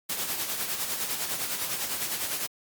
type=noise with tremolo; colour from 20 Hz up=white; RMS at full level=-29 dBFS; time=0.09-2.47 s; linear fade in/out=10 ms; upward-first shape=sine; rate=9.9 Hz; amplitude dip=50%; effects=high-pass 100 Hz 12 dB/octave + Opus 48 kbps